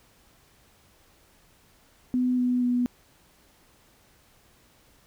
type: tone with pitch steps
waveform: sine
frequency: 250.8 / 248.1 / 245.4 Hz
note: B3 / B3 / B3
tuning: +27 / +8 / -11 cents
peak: -21 dBFS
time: 2.14-2.86 s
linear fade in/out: 0 ms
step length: 240 ms
effects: pink hiss -60 dBFS RMS until 5.06 s